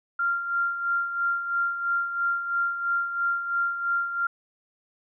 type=tone with tremolo; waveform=sine; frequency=1388 Hz; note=F6; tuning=11 cents flat; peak=-21 dBFS; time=0.19-4.27 s; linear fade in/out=5 ms; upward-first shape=sine; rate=3 Hz; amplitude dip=60%; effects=none